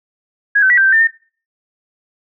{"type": "tone with pitch steps", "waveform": "sine", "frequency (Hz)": [1655, 1533, 1945, 1571, 1559, 1796, 1820], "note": ["G#6", "G6", "B6", "G6", "G6", "A6", "A#6"], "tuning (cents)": [-6, -39, -27, 3, -10, 35, -42], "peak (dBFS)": -8, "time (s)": [0.55, 1.075], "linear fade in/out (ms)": 10, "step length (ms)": 75, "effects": ["noise-tail reverb RT60 0.4 s tail -21 dB re dry"]}